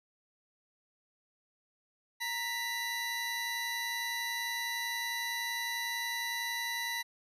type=tone pair together; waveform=25% pulse; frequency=932.3 / 1975.5 Hz; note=A#5 / B6; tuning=0 / 0 cents; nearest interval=octave + minor second; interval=1300 cents; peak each=-36 / -31 dBFS; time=2.2-7.03 s; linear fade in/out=20 ms; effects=resampled to 32000 Hz